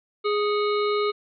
harmonic tone with a mistuned harmonic, 415.3 Hz, G#4, in tune, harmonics 1 / 3 / 5 / 7 / 9 / 10, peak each -22 / -27 / -34 / -40 / -36 / -38 dBFS, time 0.24-1.12 s, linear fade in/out 20 ms, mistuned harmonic 5, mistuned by +110 cents, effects none

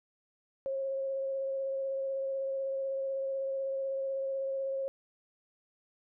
sine tone with vibrato, 540 Hz, C#5, 45 cents flat, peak -31 dBFS, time 0.66-4.88 s, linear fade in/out 0 ms, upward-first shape sine, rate 16 Hz, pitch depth 14 cents each way, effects none

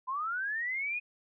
sine linear sweep, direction up, 997 to 2496 Hz, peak -31 dBFS, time 0.07-1 s, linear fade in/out 20 ms, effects none

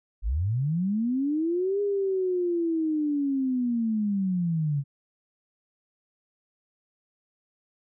sine linear two-way sweep, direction up then down, 43.37 to 409.9 to 136.9 Hz, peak -23 dBFS, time 0.22-4.84 s, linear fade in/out 50 ms, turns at 1.81 s, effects none

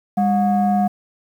sine tone pair together, 201.6 / 722.6 Hz, G3 / F#5, +49 / -41 cents, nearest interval octave + minor seventh, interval 2210 cents, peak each -15 / -16 dBFS, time 0.17-0.88 s, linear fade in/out 10 ms, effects tanh soft clip ceiling -10 dBFS + 8-bit

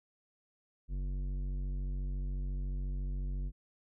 sine tone with tanh clipping, 47.06 Hz, F#1, 30 cents sharp, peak -35 dBFS, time 0.88-3.52 s, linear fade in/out 50 ms, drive 12 dB, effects none

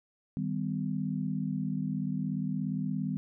sine chord, Eb augmented, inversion none, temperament equal with one note detuned, 155.56 / 196 / 253 Hz, Eb3 / G3 / B3, 0 / 0 / +42 cents, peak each -34 / -33 / -35 dBFS, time 0.37-3.17 s, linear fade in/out 0 ms, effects none

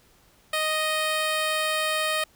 10% pulse tone, 622.3 Hz, D#5, in tune, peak -15 dBFS, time 0.53-2.24 s, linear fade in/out 5 ms, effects pink hiss -59 dBFS RMS until 2.35 s

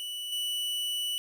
45% pulse tone with level steps, 2960 Hz, F#7, in tune, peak -34 / -29 dBFS, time 0-1.18 s, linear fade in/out 0 ms, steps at 0.32 s, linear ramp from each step 5 ms, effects none

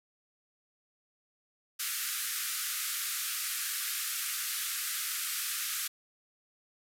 white band-pass noise, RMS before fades -35 dBFS, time 1.79-5.88 s, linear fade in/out 10 ms, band 1200 to 15000 Hz, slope 96 dB/octave, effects none

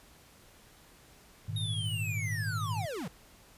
sine chord, Ab suspended second, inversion none, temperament just, 103.83 / 116.8 / 155.74 Hz, Ab2 / Bb2 / Eb3, 0 / +4 / +2 cents, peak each -34 / -38 / -39 dBFS, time 1.48-2.86 s, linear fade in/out 10 ms
square linear sweep, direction down, 3764 to 129.6 Hz, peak -36 dBFS, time 1.56-3.08 s, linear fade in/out 5 ms
effects pink hiss -58 dBFS RMS until 3.57 s + resampled to 32000 Hz

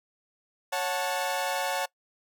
sawtooth chord, F# minor, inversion second, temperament equal with one note detuned, 554.4 / 731.5 / 880 Hz, C#5 / F#5 / A5, 0 / -20 / 0 cents, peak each -28 dBFS, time 0.72-1.86 s, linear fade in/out 10 ms, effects noise-tail reverb RT60 0.1 s tail -22 dB re dry

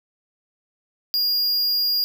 square tone, 4836 Hz, D8, 50 cents sharp, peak -19 dBFS, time 1.14-2.04 s, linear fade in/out 0 ms, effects none

